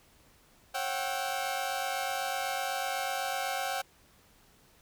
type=tone cluster; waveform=sawtooth; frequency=545 / 726 / 774 / 1322 Hz; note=C#5 / F#5 / G5 / E6; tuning=-29 / -33 / -22 / +5 cents; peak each=-35 / -33 / -30 / -38 dBFS; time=0.74-3.82 s; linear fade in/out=10 ms; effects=pink hiss -62 dBFS RMS until 4.81 s